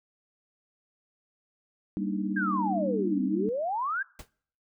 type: chord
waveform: sine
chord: Eb major seventh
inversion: first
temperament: equal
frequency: 196 / 233.1 / 293.7 / 311.1 Hz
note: G3 / Bb3 / D4 / Eb4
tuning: 0 / 0 / 0 / 0 cents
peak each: -30 / -36 / -35 / -35 dBFS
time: 1.97-3.49 s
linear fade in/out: 0 ms
type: exponential two-way sweep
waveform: sine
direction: down then up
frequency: 1661.2 to 246.7 to 1661.2 Hz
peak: -27 dBFS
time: 2.36-4.03 s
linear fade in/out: 10 ms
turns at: 3.23 s
type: noise with exponential decay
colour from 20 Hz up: pink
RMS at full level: -38 dBFS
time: 4.19-4.29 s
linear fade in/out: 5 ms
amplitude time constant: 21 ms
effects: noise-tail reverb RT60 0.6 s tail -24 dB re dry